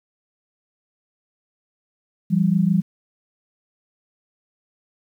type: tone pair together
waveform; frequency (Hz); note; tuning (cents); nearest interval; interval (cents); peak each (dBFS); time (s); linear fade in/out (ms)
sine; 169.5 / 195.99; E3 / G3; +49 / 0; minor third; 251; -18; 2.3-2.82; 20
effects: 9-bit